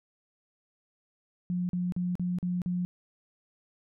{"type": "tone bursts", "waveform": "sine", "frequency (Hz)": 178.5, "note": "F3", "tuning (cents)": 38, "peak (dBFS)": -27, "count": 6, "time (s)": [1.5, 2.85], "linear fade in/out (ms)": 0, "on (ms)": 190, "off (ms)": 42, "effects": []}